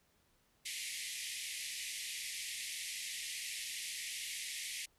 pink band-pass noise, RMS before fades -43 dBFS, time 0.65-4.86 s, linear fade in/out 10 ms, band 1900 to 12000 Hz, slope 96 dB/octave, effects pink hiss -73 dBFS RMS until 4.98 s

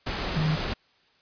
sine tone in noise, 155.56 Hz, D#3, in tune, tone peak -22 dBFS, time 0.36-0.56 s, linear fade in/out 10 ms, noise pink, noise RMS -30 dBFS, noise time 0.06-0.74 s, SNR +5 dB, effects white hiss -63 dBFS RMS until 1.21 s + resampled to 11025 Hz

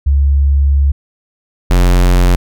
sine / square tone pair in turn, 70 / 44.72 Hz, C#2 / F1, +18 / +42 cents, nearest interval minor sixth, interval 776 cents, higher first, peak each -7 dBFS, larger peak neither, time 0.06-0.92 / 1.7-2.36 s, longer first, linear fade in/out 10 ms, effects none

